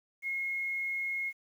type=tone with quantisation; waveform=sine; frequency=2159 Hz; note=C#7; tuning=46 cents flat; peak=-31 dBFS; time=0.22-1.33 s; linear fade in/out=50 ms; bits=10; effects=none